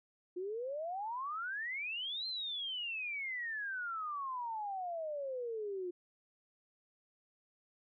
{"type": "exponential two-way sweep", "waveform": "sine", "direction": "up then down", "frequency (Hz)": [349.2, 4186, 349.2], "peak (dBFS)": -37, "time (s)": [0.36, 5.91], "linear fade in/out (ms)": 10, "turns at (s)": 2.27, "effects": []}